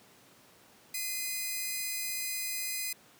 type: tone pair together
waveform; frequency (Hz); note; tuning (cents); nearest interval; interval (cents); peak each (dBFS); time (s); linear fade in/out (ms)
5% pulse; 2049 / 2470; C7 / D#7; -37 / -13; minor third; 324; -26; 0.94-2.93; 5
effects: pink hiss -59 dBFS RMS until 3.19 s + high-pass 150 Hz 12 dB/octave